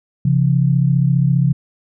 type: tone pair together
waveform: sine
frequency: 134.3 / 169.21 Hz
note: C3 / E3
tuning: +46 / +46 cents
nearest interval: major third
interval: 400 cents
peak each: -13 / -16 dBFS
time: 0.25-1.53 s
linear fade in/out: 5 ms
effects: none